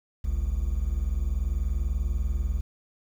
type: tone pair together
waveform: triangle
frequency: 49 / 69.3 Hz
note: G1 / C#2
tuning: 0 / 0 cents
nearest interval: tritone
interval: 600 cents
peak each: -25 dBFS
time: 0.24-2.61 s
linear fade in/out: 10 ms
effects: 9-bit